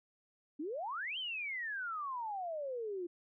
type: exponential two-way sweep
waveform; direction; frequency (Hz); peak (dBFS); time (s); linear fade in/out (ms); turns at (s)
sine; up then down; 277.2 to 3189 to 339.1; -37; 0.59-3.07; 10; 1.18
effects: none